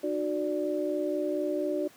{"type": "tone cluster", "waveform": "sine", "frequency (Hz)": [303.6, 367.7, 586], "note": ["D#4", "F#4", "D5"], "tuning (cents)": [-42, -11, -4], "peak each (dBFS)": -31, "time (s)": [0.03, 1.88], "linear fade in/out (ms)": 10, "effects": ["pink hiss -55 dBFS RMS until 1.96 s", "high-pass 200 Hz 12 dB/octave"]}